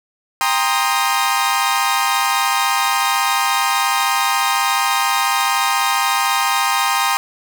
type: chord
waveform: sawtooth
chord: C minor seventh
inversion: second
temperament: equal with one note detuned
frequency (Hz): 795.9 / 932.3 / 1046.5 / 1244.5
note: G5 / Bb5 / C6 / Eb6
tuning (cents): +26 / 0 / 0 / 0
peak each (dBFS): -17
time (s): 0.41-7.17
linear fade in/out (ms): 0
effects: none